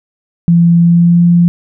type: tone with pitch glide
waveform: sine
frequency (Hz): 170.2 to 172.78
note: F3 to F3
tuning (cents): -44 to -18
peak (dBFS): -4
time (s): 0.48-1.48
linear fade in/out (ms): 0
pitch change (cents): +26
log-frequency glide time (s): 0.79-1.24
effects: none